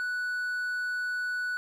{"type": "tone", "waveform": "triangle", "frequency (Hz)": 1480, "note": "F#6", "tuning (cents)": 0, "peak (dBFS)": -27, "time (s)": [0, 1.57], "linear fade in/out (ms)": 0, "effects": []}